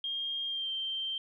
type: tone with pitch glide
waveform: sine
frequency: 3221 to 3140 Hz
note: G7 to G7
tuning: +46 to +2 cents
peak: -32 dBFS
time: 0.04-1.18 s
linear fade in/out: 2 ms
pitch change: -44 cents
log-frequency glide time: 0.46-0.71 s
effects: 12-bit